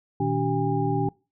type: tone cluster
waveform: sine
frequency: 120 / 158.2 / 284.9 / 384.2 / 811 Hz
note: B2 / D#3 / C#4 / G4 / G#5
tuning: -49 / +29 / +48 / -35 / -41 cents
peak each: -28 dBFS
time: 0.2-1.09 s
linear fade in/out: 5 ms
effects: noise-tail reverb RT60 0.3 s tail -24 dB re dry